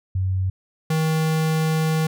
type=tone pair in turn; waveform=sine / square; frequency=94 / 158.5 Hz; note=F#2 / D#3; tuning=+28 / +32 cents; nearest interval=major sixth; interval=904 cents; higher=second; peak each=-19 dBFS; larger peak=neither; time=0.15-0.5 / 0.9-2.07 s; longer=second; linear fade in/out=5 ms; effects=none